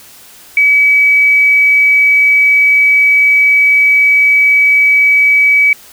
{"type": "tone", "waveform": "sine", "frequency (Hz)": 2281, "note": "C#7", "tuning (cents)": 49, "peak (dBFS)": -5, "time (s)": [0.57, 5.73], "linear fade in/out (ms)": 2, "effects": ["white hiss -38 dBFS RMS until 5.92 s"]}